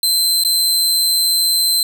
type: tone with dropouts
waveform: sawtooth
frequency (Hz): 4093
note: C8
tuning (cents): -39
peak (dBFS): -10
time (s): 0.03-1.83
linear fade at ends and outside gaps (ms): 2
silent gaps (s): 0.437-0.448
effects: none